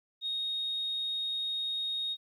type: tone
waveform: sine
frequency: 3729 Hz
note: A#7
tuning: in tune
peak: -30 dBFS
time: 0.21-2.17 s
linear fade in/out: 50 ms
effects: tanh soft clip ceiling -26 dBFS + 12-bit